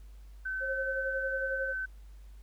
sine tone, 1529 Hz, G6, 44 cents flat, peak -32 dBFS, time 0.45-1.86 s, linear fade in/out 10 ms
sine tone with tremolo, 536 Hz, C5, 42 cents sharp, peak -31 dBFS, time 0.6-1.74 s, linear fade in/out 50 ms, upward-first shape sine, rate 11 Hz, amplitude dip 60%
effects added 50 Hz sine -47 dBFS peak until 2.42 s + pink hiss -67 dBFS RMS until 2.42 s

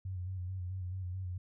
sine tone with vibrato, 92 Hz, F#2, 9 cents flat, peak -36 dBFS, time 0.05-1.38 s, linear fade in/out 5 ms, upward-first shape square, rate 4.6 Hz, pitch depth 41 cents each way, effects none

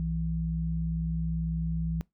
sine tone pair together, 61.6 / 163.6 Hz, B1 / E3, -4 / -13 cents, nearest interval octave + perfect fourth, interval 1691 cents, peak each -32 / -29 dBFS, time 0-2.01 s, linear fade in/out 0 ms, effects noise-tail reverb RT60 0.2 s tail -24 dB re dry

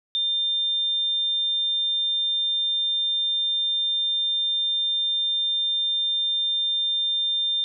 sine tone, 3600 Hz, A7, 39 cents sharp, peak -21 dBFS, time 0.15-7.64 s, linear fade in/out 0 ms, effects none

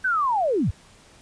sine linear sweep, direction down, 1568 to 59.2 Hz, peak -19 dBFS, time 0.04-0.71 s, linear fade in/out 10 ms, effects pink hiss -52 dBFS RMS until 1.21 s + resampled to 22050 Hz

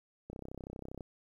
click train, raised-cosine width 2 ms, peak -30 dBFS, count 24, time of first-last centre 0.3-1.008 s, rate 32.5 Hz, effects 11-bit

